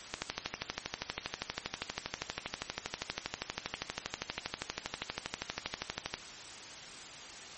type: click train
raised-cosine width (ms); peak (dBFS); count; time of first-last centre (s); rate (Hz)
0.2; -15; 76; 0.14-6.14; 12.5
effects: white hiss -47 dBFS RMS until 7.57 s + MP3 32 kbps